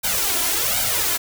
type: noise with flanger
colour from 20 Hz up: white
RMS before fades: -21 dBFS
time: 0.03-1.18 s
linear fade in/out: 20 ms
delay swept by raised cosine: 1.3 to 3 ms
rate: 1.3 Hz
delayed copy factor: +0.95
effects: none